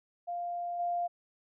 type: tone with level steps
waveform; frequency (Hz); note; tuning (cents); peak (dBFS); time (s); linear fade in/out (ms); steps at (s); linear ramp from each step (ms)
sine; 698.5; F5; 0; -33 / -29; 0.27-1.08; 20; 0.79; 10
effects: none